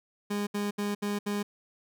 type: tone bursts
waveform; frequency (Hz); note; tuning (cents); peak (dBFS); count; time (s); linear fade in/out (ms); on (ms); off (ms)
30% pulse; 204.9; G#3; -23; -26; 5; 0.3-1.43; 10; 170; 70
effects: none